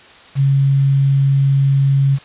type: tone with quantisation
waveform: sine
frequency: 137.5 Hz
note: C#3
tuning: 14 cents flat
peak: -10 dBFS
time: 0.35-2.19 s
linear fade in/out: 50 ms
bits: 6
effects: white hiss -42 dBFS RMS until 2.24 s + resampled to 8000 Hz